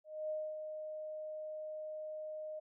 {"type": "tone with ADSR envelope", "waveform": "sine", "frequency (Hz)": 618, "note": "D#5", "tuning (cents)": -12, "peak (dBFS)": -35, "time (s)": [0.04, 2.6], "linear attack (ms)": 260, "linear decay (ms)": 250, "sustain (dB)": -6, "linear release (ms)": 14, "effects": []}